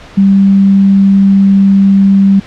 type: tone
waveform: sine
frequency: 196 Hz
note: G3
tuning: in tune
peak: -3 dBFS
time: 0.17-2.4 s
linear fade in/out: 10 ms
effects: pink hiss -33 dBFS RMS until 2.46 s + low-pass 4000 Hz 12 dB/octave